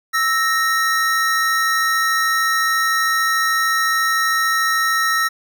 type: tone pair together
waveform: square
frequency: 1315.2 / 1860 Hz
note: E6 / A#6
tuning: -4 / -4 cents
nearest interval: tritone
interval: 600 cents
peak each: -19 dBFS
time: 0.13-5.29 s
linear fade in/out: 20 ms
effects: none